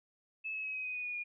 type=tone with pitch steps; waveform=sine; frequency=2605 / 2580 / 2554 / 2529 / 2505 / 2480 / 2456 / 2432 Hz; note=E7 / E7 / D#7 / D#7 / D#7 / D#7 / D#7 / D#7; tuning=-21 / -38 / +45 / +28 / +11 / -6 / -23 / -40 cents; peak=-36 dBFS; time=0.44-1.24 s; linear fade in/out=20 ms; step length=100 ms; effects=none